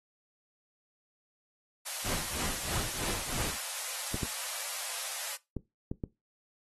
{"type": "high-pass noise", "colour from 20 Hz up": "white", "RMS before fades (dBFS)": -37, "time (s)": [1.85, 5.37], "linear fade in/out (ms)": 20, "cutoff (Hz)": 500, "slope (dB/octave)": 96}
{"type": "noise with tremolo", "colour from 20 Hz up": "pink", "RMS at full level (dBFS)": -33, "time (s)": [2.04, 3.59], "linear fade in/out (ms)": 20, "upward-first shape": "triangle", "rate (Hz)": 3.1, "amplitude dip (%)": 95}
{"type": "clicks", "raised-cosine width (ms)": 3, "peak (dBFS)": -21, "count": 5, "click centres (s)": [4.144, 4.232, 5.567, 5.915, 6.038]}
{"effects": ["noise-tail reverb RT60 0.2 s tail -18 dB re dry", "AAC 32 kbps"]}